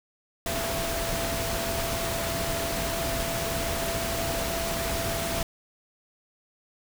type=tone in noise; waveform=sine; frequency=670 Hz; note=E5; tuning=28 cents sharp; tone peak=-32 dBFS; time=0.46-5.43 s; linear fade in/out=2 ms; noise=pink; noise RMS=-30 dBFS; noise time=0.46-5.43 s; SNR=-5 dB; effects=none